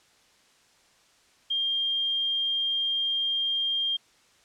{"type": "tone", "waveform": "sine", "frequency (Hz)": 3204, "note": "G7", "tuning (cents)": 37, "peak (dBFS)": -24, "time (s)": [1.5, 3.97], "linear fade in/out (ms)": 10, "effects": ["white hiss -61 dBFS RMS until 4.44 s", "low-pass 7000 Hz 12 dB/octave"]}